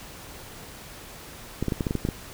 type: clicks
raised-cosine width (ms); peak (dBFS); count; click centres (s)
3; -12; 9; 1.626 / 1.683 / 1.722 / 1.808 / 1.868 / 1.909 / 1.953 / 2.051 / 2.088
effects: pink hiss -43 dBFS RMS until 2.33 s